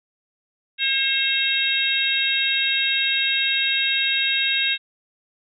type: harmonic tone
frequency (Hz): 538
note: C5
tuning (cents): +48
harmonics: 3 / 4 / 5 / 6 / 7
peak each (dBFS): -28 / -28 / -23 / -28 / -22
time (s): 0.78-4.78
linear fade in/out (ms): 50
effects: none